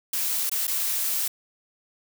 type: noise with dropouts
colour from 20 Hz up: blue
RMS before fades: -26 dBFS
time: 0.13-1.28 s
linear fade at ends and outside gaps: 5 ms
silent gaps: 0.496-0.515 / 0.67-0.677 s
effects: none